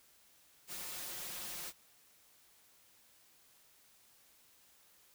white noise with comb filter, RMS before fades -44 dBFS, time 0.67-1.73 s, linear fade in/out 50 ms, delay 5.6 ms, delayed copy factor +0.75, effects white hiss -66 dBFS RMS until 5.14 s

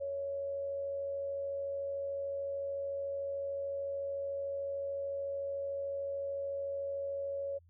sine tone with amplitude modulation, 556 Hz, C#5, 5 cents sharp, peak -33 dBFS, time 0-7.59 s, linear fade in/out 20 ms, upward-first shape sine, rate 93.6 Hz, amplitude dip 30%, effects added 85 Hz sine -60 dBFS peak until 7.69 s

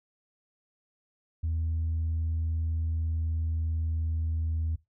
sine tone with pitch glide, 81 to 80.39 Hz, E2 to E2, -30 to -43 cents, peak -25 dBFS, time 1.43-4.76 s, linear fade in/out 10 ms, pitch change -13 cents, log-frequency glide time 2.62-4.61 s, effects noise-tail reverb RT60 0.2 s tail -20 dB re dry + tanh soft clip ceiling -24 dBFS

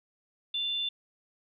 sine tone pair together, 2794 / 3520 Hz, F7 / A7, 0 / 0 cents, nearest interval major third, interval 400 cents, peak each -39 / -29 dBFS, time 0.54-0.89 s, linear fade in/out 5 ms, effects none

